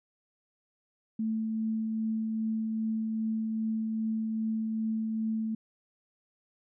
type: tone with tremolo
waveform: sine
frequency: 220.9 Hz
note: A3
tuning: 7 cents sharp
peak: -27 dBFS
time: 1.19-5.55 s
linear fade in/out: 5 ms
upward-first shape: triangle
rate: 2.5 Hz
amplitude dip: 25%
effects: none